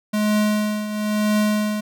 square tone with tremolo, 211.2 Hz, G#3, 29 cents sharp, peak -16 dBFS, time 0.13-1.81 s, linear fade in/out 10 ms, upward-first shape triangle, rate 1 Hz, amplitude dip 70%, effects none

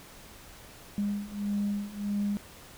sine beating tone pair, 202.9 / 204.5 Hz, G#3 / G#3, -40 / -26 cents, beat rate 1.6 Hz, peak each -32 / -30 dBFS, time 0.98-2.37 s, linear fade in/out 0 ms, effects tanh soft clip ceiling -22 dBFS + pink hiss -50 dBFS RMS until 2.77 s

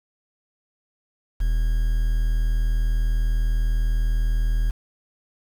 triangle tone with quantisation, 40 Hz, D#1, 49 cents sharp, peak -16 dBFS, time 1.4-4.71 s, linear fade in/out 10 ms, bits 7, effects none

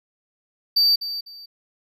triangle tone with echo, 4630 Hz, D8, 25 cents flat, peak -13 dBFS, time 0.76-0.96 s, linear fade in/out 10 ms, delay 250 ms, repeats 2, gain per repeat -12 dB, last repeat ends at 1.46 s, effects none

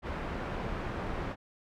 pink low-pass noise, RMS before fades -36 dBFS, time 0.02-1.36 s, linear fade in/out 50 ms, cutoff 1700 Hz, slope 12 dB/octave, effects none

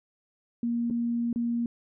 sine tone with dropouts, 235.7 Hz, A#3, 19 cents sharp, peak -25 dBFS, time 0.63-1.66 s, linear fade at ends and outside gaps 2 ms, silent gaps 0.901-0.908 / 1.329-1.359 s, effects none

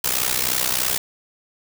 white noise with amplitude modulation, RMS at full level -18 dBFS, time 0.04-0.98 s, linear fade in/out 5 ms, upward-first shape sine, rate 63.2 Hz, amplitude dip 85%, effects none

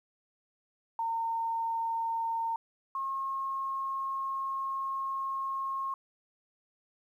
sine tone pair in turn, 913 / 1079.4 Hz, A#5 / C#6, -36 / -46 cents, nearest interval minor third, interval 290 cents, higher second, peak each -29 / -31 dBFS, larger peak first, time 0.99-2.56 / 2.95-5.94 s, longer second, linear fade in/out 2 ms, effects 11-bit

